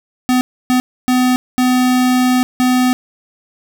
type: tone bursts at uneven times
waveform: square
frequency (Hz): 252.2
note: B3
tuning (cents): +36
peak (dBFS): -11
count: 5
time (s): 0.29-0.41 / 0.7-0.8 / 1.08-1.36 / 1.58-2.43 / 2.6-2.93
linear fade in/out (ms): 0
effects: none